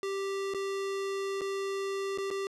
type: tone with dropouts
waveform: square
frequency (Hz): 392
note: G4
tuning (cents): 0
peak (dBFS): -32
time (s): 0.03-2.47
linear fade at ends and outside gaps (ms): 1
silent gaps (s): 0.538-0.546 / 1.41-1.416 / 2.176-2.184 / 2.304-2.311
effects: low-pass 8000 Hz 12 dB/octave